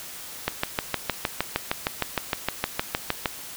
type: click train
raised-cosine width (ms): 0.3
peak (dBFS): -6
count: 19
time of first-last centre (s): 0.48-3.258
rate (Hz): 6.48
effects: white hiss -39 dBFS RMS until 3.56 s